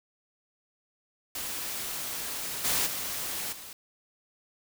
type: noise with level steps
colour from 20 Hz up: white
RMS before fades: -35 / -27 / -34 / -44 dBFS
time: 1.35-3.73 s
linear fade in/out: 2 ms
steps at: 2.64 / 2.86 / 3.52 s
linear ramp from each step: 10 ms
effects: none